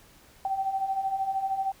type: beating tone pair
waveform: sine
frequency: 764 / 777 Hz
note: G5 / G5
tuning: -45 / -16 cents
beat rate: 13 Hz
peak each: -33 / -27 dBFS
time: 0.45-1.72 s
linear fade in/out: 2 ms
effects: pink hiss -56 dBFS RMS until 1.8 s